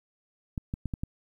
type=clicks; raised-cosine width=5 ms; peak=-19 dBFS; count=5; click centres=0.578 / 0.739 / 0.857 / 0.938 / 1.035 s; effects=10-bit